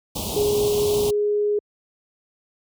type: band-stop noise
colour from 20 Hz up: pink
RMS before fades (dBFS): -27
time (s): 0.15-1.11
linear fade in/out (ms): 10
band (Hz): 1000 to 2800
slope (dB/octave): 48
type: tone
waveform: sine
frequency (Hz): 415.3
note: G#4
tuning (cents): 0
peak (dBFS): -18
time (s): 0.36-1.59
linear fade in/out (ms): 5
effects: high-pass 60 Hz 12 dB/octave